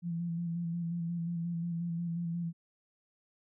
sine tone with vibrato, 169.8 Hz, F3, 48 cents flat, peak -32 dBFS, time 0.02-2.53 s, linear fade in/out 50 ms, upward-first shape square, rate 5.6 Hz, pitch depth 26 cents each way, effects none

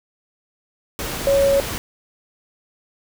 sine tone in noise, 554.4 Hz, C#5, in tune, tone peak -13 dBFS, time 1.27-1.6 s, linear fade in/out 0 ms, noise pink, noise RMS -27 dBFS, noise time 0.99-1.78 s, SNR +11 dB, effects none

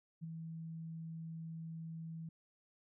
sine tone with ADSR envelope, 162.9 Hz, E3, 20 cents flat, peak -39 dBFS, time 0.21-2.29 s, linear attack 30 ms, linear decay 10 ms, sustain -4 dB, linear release 4 ms, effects none

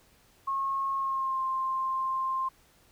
sine tone with pitch glide, 1086 to 1053.3 Hz, C#6 to C6, -36 to +11 cents, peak -27 dBFS, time 0.47-2.49 s, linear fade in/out 10 ms, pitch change -53 cents, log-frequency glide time 0.97-1.42 s, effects pink hiss -62 dBFS RMS until 2.91 s

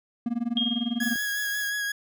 triangle tone with tremolo, 236.3 Hz, A#3, 24 cents sharp, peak -20 dBFS, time 0.26-1.16 s, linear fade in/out 2 ms, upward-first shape sine, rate 20 Hz, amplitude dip 95%
sine tone with exponential decay, 3242 Hz, G#7, 42 cents flat, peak -22 dBFS, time 0.57-1.59 s, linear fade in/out 1 ms, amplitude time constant 220 ms
40% pulse tone with vibrato, 1661.2 Hz, G#6, in tune, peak -26 dBFS, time 1-1.92 s, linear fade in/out 5 ms, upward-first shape sine, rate 5.6 Hz, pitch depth 21 cents each way
violet noise, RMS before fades -39 dBFS, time 1.02-1.7 s, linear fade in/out 10 ms
effects none

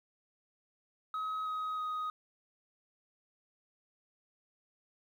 sine tone with pitch steps, 1273 / 1262 / 1251.1 Hz, D#6 / D#6 / D#6, +39 / +24 / +9 cents, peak -31 dBFS, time 1.14-2.1 s, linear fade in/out 2 ms, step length 320 ms, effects tanh soft clip ceiling -33 dBFS + 11-bit

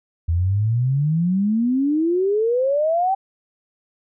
sine exponential sweep, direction up, 80.8 to 788 Hz, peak -16 dBFS, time 0.28-3.15 s, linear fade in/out 10 ms, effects none

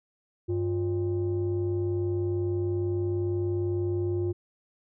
sine tone pair together, 98 / 351.7 Hz, G2 / F4, 0 / +12 cents, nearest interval octave + minor seventh, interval 2212 cents, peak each -27 / -26 dBFS, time 0.48-4.33 s, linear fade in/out 20 ms, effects tanh soft clip ceiling -21 dBFS

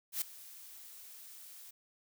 blue noise with ADSR envelope, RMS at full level -33 dBFS, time 0.12-1.71 s, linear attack 97 ms, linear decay 4 ms, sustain -19 dB, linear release 8 ms, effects none

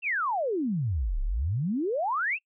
sine exponential two-way sweep, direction down then up, 2798 to 31.46 to 2798 Hz, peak -25 dBFS, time 0.02-2.39 s, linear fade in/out 50 ms, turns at 1.21 s, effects noise-tail reverb RT60 0.1 s tail -26 dB re dry

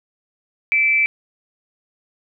sine tone with amplitude modulation, 2325 Hz, D7, 18 cents flat, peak -11 dBFS, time 0.72-1.06 s, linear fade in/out 0 ms, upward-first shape sine, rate 250 Hz, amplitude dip 50%, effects none

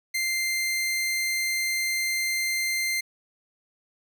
sawtooth tone, 2090 Hz, C7, 2 cents flat, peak -21 dBFS, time 0.14-3.01 s, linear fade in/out 10 ms, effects none

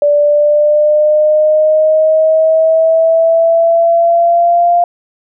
sine exponential sweep, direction up, 582 to 698.5 Hz, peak -6 dBFS, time 0.02-4.84 s, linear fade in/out 2 ms, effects none

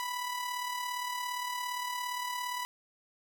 sawtooth tone with amplitude modulation, 987.8 Hz, B5, in tune, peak -28 dBFS, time 0-2.65 s, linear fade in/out 0 ms, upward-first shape sine, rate 37.4 Hz, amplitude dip 45%, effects none

